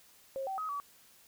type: tone with pitch steps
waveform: sine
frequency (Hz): 538 / 771 / 1266 / 1143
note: C5 / G5 / D#6 / D6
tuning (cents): +48 / -29 / +30 / -47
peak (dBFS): -34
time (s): 0.36-0.8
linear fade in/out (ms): 0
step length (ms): 110
effects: white hiss -61 dBFS RMS until 1.27 s